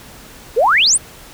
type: exponential sweep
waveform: sine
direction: up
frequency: 407.9 to 10160 Hz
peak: -9 dBFS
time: 0.56-0.98 s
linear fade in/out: 20 ms
effects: pink hiss -39 dBFS RMS until 1.33 s

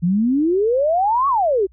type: exponential two-way sweep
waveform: sine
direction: up then down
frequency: 164.81 to 1145 to 360.2 Hz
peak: -14 dBFS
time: 0.02-1.67 s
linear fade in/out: 20 ms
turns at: 1.28 s
effects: added 60 Hz sine -47 dBFS peak until 1.72 s

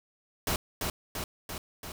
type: noise with echo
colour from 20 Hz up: pink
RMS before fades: -29 dBFS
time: 0.47-0.56 s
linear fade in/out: 2 ms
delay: 340 ms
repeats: 4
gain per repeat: -3 dB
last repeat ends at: 1.92 s
effects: none

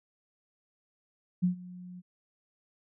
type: tone with ADSR envelope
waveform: sine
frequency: 180 Hz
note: F#3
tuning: 47 cents flat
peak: -21 dBFS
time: 1.42-2.02 s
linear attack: 21 ms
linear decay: 110 ms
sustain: -21 dB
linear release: 33 ms
effects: none

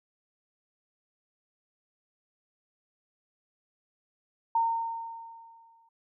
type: tone with exponential decay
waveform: sine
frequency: 916 Hz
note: A#5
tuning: 31 cents flat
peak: -21 dBFS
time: 4.55-5.89 s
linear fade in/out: 5 ms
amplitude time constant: 290 ms
effects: none

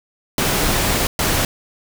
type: noise bursts at uneven times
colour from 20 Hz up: pink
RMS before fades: -18 dBFS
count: 2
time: 0.38-1.07 / 1.19-1.45 s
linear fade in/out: 2 ms
effects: none

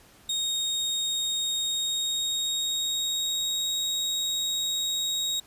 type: tone with pitch glide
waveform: 30% pulse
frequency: 3729 to 3775 Hz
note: A#7 to A#7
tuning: 0 to +21 cents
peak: -23 dBFS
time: 0.29-5.4 s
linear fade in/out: 5 ms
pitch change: +21 cents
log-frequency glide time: 1.57-3.69 s
effects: pink hiss -55 dBFS RMS until 5.46 s + resampled to 32000 Hz

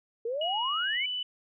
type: exponential sweep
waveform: sine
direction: up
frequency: 445.2 to 2349 Hz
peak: -29 dBFS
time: 0.25-1.06 s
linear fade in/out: 5 ms
type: tone with pitch glide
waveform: sine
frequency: 2900 to 2983 Hz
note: F#7 to F#7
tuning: -35 to +13 cents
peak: -30 dBFS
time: 0.41-1.23 s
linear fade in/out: 5 ms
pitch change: +48 cents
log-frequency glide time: 0.86-1.03 s
effects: none

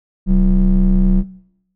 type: ring-modulated tone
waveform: triangle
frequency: 77.78 Hz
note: D#2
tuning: in tune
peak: -4 dBFS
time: 0.26-1.24 s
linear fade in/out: 50 ms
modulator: 110 Hz
effects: noise-tail reverb RT60 0.8 s tail -20 dB re dry

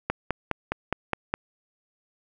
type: click train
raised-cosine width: 0.5 ms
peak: -9 dBFS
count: 7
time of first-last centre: 0.1-1.34 s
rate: 4.84 Hz
effects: none

